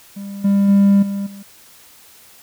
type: tone with level steps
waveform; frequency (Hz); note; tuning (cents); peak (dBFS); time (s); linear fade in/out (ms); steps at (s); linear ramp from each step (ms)
triangle; 199.2; G3; +28; -25 / -9 / -6 / -18 / -31; 0.16-1.43; 10; 0.44 / 0.68 / 1.02 / 1.26; 10
effects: tanh soft clip ceiling -2 dBFS + white hiss -46 dBFS RMS until 2.42 s